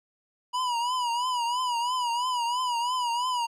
square tone with vibrato, 975 Hz, B5, 23 cents flat, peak -26 dBFS, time 0.53-3.47 s, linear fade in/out 20 ms, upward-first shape triangle, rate 3 Hz, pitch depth 96 cents each way, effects low-pass 8000 Hz 12 dB/octave

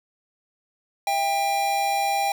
square tone pair together, 659.3 / 796.8 Hz, E5 / G5, 0 / +28 cents, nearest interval minor third, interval 328 cents, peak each -32 / -22 dBFS, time 1.07-2.32 s, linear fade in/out 2 ms, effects none

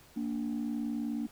sine tone pair together, 230.4 / 289.9 Hz, A#3 / D4, -20 / -22 cents, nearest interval major third, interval 398 cents, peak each -32 / -34 dBFS, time 0.16-1.27 s, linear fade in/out 10 ms, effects tanh soft clip ceiling -27 dBFS + pink hiss -58 dBFS RMS until 1.31 s

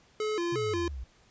square tone with vibrato, 384.2 Hz, G4, 35 cents flat, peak -29 dBFS, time 0.2-0.88 s, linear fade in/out 2 ms, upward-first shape square, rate 2.8 Hz, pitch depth 190 cents each way
sine exponential sweep, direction down, 138.59 to 58.27 Hz, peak -35 dBFS, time 0.52-1.04 s, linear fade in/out 5 ms
effects pink hiss -62 dBFS RMS until 1.3 s + resampled to 16000 Hz

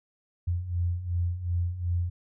sine beating tone pair, 85.6 / 88.3 Hz, F2 / F2, -34 / +20 cents, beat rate 2.7 Hz, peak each -32 / -27 dBFS, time 0.47-2.1 s, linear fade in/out 10 ms, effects none

